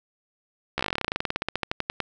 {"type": "slowing click train", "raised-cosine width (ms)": 0.3, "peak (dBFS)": -9, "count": 28, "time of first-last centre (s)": [0.78, 2.003], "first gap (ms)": 14, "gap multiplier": 1.08, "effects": []}